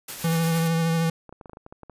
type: noise with tremolo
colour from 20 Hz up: white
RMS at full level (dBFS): -34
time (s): 0.08-0.68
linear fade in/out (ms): 5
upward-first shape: sine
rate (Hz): 8.6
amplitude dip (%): 35
type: tone with vibrato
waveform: square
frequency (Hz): 164.81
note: E3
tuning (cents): 0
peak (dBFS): -21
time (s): 0.24-1.1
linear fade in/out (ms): 5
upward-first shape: triangle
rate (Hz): 13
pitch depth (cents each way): 26
type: clicks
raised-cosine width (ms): 1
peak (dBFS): -28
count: 11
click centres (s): 1.293 / 1.326 / 1.412 / 1.458 / 1.496 / 1.533 / 1.571 / 1.664 / 1.725 / 1.833 / 1.897
effects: resampled to 32000 Hz